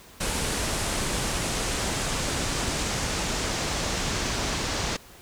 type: noise with low-pass filter sweep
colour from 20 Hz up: pink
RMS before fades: -28 dBFS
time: 0.2-4.97 s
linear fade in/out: 10 ms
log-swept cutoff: 9400 to 6200 Hz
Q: 1.4
effects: pink hiss -49 dBFS RMS until 5.21 s